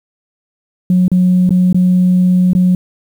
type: tone with dropouts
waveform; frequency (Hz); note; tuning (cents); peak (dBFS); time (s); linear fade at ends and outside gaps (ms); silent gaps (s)
sine; 181.7; F#3; -31; -6; 0.9-2.75; 2; 1.081-1.116 / 1.493-1.506 / 1.728-1.745 / 2.533-2.55
effects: tanh soft clip ceiling -3 dBFS + 7-bit